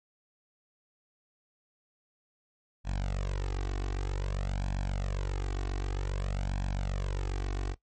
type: tone with flanger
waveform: sawtooth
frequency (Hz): 47.47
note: F#1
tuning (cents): +45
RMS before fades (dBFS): -32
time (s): 2.84-7.76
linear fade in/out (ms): 50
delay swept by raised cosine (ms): 1.2 to 2.7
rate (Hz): 0.53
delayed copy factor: +1
effects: noise-tail reverb RT60 0.1 s tail -18 dB re dry + MP3 32 kbps